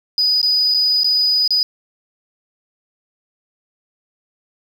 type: tone with dropouts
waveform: triangle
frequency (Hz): 4962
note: D#8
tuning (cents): -6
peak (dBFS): -10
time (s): 0.18-1.63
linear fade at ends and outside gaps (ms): 1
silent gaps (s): 0.415-0.429 / 0.74-0.745 / 1.034-1.044 / 1.477-1.506
effects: tanh soft clip ceiling -10 dBFS + 7-bit